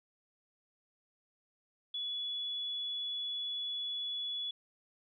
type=tone; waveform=sine; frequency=3409 Hz; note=G#7; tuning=45 cents sharp; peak=-35 dBFS; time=1.94-4.51 s; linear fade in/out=5 ms; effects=none